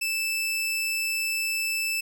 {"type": "tone", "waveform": "sawtooth", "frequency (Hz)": 2637, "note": "E7", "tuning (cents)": 0, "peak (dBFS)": -22, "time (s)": [0.01, 2.01], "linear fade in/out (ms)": 10, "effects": []}